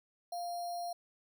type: tone with sample-and-hold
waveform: sine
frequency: 698.5 Hz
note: F5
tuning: in tune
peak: -36 dBFS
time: 0.32-0.93 s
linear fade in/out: 5 ms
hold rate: 4900 Hz
effects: none